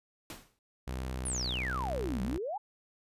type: noise with exponential decay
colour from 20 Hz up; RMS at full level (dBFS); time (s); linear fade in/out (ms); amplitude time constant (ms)
pink; -41; 0.3-0.59; 1; 61
type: tone with vibrato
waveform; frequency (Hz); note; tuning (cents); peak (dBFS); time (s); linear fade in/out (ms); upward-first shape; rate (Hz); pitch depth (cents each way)
sawtooth; 63.4; B1; +46; -31; 0.87-2.38; 10; sine; 1.3; 25
type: exponential two-way sweep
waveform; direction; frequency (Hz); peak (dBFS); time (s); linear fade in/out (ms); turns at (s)
sine; down then up; 10470 to 183.7 to 883; -33; 1.25-2.58; 10; 2.22
effects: resampled to 32000 Hz